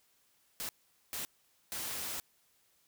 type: noise bursts at uneven times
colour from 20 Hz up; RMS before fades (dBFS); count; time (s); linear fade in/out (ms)
white; -39; 3; 0.6-0.69 / 1.13-1.25 / 1.72-2.2; 0
effects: white hiss -71 dBFS RMS until 2.87 s